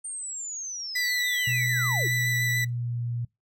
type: linear sweep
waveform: sine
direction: down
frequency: 8870 to 285.8 Hz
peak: -32 dBFS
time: 0.04-2.08 s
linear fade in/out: 10 ms
type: tone with vibrato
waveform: 40% pulse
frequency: 1975.5 Hz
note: B6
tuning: in tune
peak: -24 dBFS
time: 0.95-2.65 s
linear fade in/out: 10 ms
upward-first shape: sine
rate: 6.9 Hz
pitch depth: 13 cents each way
type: tone with pitch glide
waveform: sine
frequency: 123.47 to 119.13 Hz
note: B2 to A#2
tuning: 0 to +38 cents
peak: -27 dBFS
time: 1.47-3.25 s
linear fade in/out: 5 ms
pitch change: -62 cents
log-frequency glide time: 2.01-3.02 s
effects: noise-tail reverb RT60 0.2 s tail -24 dB re dry